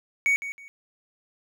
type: tone with echo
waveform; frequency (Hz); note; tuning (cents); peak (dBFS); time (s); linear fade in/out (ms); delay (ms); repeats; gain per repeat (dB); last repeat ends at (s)
triangle; 2238; C#7; +16; -17; 0.26-0.36; 0; 160; 2; -12; 0.68
effects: none